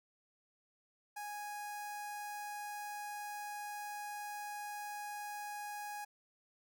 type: tone with notch filter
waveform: sawtooth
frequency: 829 Hz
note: G#5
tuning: 3 cents flat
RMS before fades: -44 dBFS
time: 1.16-6.05 s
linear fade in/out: 10 ms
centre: 3500 Hz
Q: 1.4
effects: none